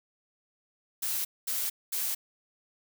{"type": "noise bursts", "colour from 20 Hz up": "blue", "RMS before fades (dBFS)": -31, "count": 3, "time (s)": [1.02, 2.15], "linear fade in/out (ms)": 10, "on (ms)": 230, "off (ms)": 220, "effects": []}